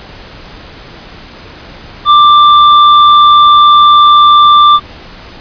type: tone with hard clipping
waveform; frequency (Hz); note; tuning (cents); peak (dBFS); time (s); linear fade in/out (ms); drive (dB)
sine; 1181; D6; +9; -3; 2.05-4.8; 50; 15
effects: pink hiss -31 dBFS RMS until 5.4 s + resampled to 11025 Hz